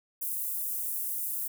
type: high-pass noise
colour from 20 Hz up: pink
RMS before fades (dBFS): -33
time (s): 0.21-1.48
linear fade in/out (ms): 10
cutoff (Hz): 11000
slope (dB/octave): 24
effects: none